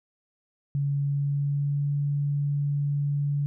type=tone with pitch glide; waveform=sine; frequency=141.4 to 143.54 Hz; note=C#3 to D3; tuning=+35 to -39 cents; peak=-23 dBFS; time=0.75-3.46 s; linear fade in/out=0 ms; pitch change=+26 cents; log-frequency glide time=1.01-1.93 s; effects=none